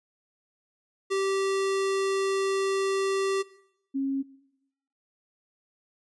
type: tone pair in turn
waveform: square / sine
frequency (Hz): 389 / 271.8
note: G4 / C#4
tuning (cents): -13 / -34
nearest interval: tritone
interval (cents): 621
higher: first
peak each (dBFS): -25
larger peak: neither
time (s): 1.1-3.43 / 3.94-4.23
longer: first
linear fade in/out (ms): 20
effects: noise-tail reverb RT60 0.8 s tail -19 dB re dry + resampled to 22050 Hz